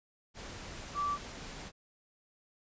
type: tone in noise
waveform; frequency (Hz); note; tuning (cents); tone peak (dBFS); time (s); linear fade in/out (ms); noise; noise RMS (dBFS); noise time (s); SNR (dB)
sine; 1161; D6; -20; -30; 0.94-1.18; 50; pink; -45; 0.34-1.72; +12
effects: resampled to 16000 Hz